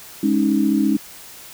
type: chord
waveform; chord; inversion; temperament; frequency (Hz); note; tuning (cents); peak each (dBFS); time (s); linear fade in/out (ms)
sine; Ab suspended fourth; none; just; 207.7 / 276.9 / 311.5; Ab3 / Db4 / Eb4; 0 / -2 / +2; -19; 0.23-0.97; 5
effects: white hiss -40 dBFS RMS until 1.53 s